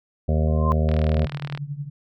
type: harmonic tone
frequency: 77.78 Hz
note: D#2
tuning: in tune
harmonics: 1 / 2 / 3 / 5 / 6 / 7 / 8 / 9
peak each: -19 / -24 / -28 / -33 / -35 / -31 / -33 / -37 dBFS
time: 0.28-1.26 s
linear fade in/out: 10 ms
type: tone with exponential growth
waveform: sine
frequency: 1046.5 Hz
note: C6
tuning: in tune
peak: -17 dBFS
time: 0.47-0.72 s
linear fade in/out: 0 ms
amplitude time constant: 54 ms
type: click train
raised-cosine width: 0.3 ms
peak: -17 dBFS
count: 28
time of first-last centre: 0.89-1.575 s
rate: 39.4 Hz
type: tone with tremolo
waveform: sine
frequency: 143.8 Hz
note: D3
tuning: 36 cents flat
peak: -24 dBFS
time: 1.15-1.9 s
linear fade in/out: 20 ms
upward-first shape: triangle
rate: 11 Hz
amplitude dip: 90%
effects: none